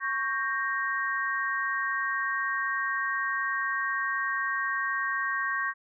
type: chord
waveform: sine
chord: G diminished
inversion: second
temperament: equal with one note detuned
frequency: 1108.7 / 1580.7 / 1864.7 Hz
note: Db6 / G6 / Bb6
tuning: 0 / +14 / 0 cents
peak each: -31 dBFS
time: 0-5.74 s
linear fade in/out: 50 ms
effects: none